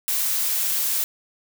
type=noise; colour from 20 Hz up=blue; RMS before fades=-23 dBFS; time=0.08-1.04 s; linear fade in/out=0 ms; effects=none